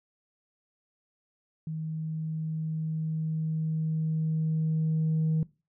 sine tone with level ramp, 158.3 Hz, D#3, 30 cents sharp, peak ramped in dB -31 to -21 dBFS, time 1.67-5.43 s, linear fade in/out 2 ms, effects noise-tail reverb RT60 0.3 s tail -22 dB re dry + tanh soft clip ceiling -21 dBFS

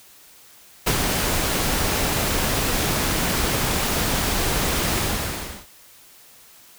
pink noise with ADSR envelope, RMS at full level -19 dBFS, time 0.86-5.67 s, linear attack 13 ms, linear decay 81 ms, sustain -3 dB, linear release 710 ms, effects white hiss -49 dBFS RMS until 6.78 s

